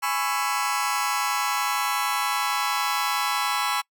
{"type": "chord", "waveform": "sawtooth", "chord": "C# minor seventh", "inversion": "second", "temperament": "just", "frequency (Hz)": [831.5, 997.9, 1108.7, 1330.5], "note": ["G#5", "B5", "C#6", "E6"], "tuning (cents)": [2, 18, 0, 16], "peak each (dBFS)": -25, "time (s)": [0.02, 3.82], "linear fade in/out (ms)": 20, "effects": ["noise-tail reverb RT60 0.1 s tail -25 dB re dry"]}